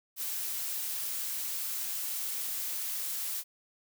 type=noise; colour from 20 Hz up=blue; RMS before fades=-35 dBFS; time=0.16-3.44 s; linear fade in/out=50 ms; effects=none